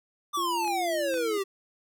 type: exponential sweep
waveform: square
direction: down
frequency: 1196 to 380 Hz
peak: -27 dBFS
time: 0.33-1.44 s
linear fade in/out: 20 ms
type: tone with pitch glide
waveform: sine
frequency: 344.2 to 331.5 Hz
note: F4 to E4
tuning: -25 to +10 cents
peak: -33 dBFS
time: 0.37-1.38 s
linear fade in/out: 5 ms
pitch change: -65 cents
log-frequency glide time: 0.98-1.12 s
type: clicks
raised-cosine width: 0.3 ms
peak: -31 / -29 / -26 / -32 dBFS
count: 4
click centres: 0.646 / 0.677 / 1.141 / 1.176 s
effects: none